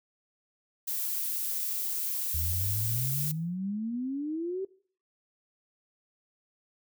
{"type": "noise", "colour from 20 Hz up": "violet", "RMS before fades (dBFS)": -32, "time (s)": [0.87, 3.32], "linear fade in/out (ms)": 10}
{"type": "exponential sweep", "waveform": "sine", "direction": "up", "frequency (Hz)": [77.78, 392], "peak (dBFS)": -30, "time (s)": [2.34, 4.65], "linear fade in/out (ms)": 5}
{"effects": ["noise-tail reverb RT60 0.5 s tail -21 dB re dry"]}